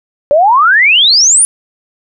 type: exponential sweep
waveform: sine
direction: up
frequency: 554.4 to 9956 Hz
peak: -4 dBFS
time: 0.31-1.45 s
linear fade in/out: 0 ms
effects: none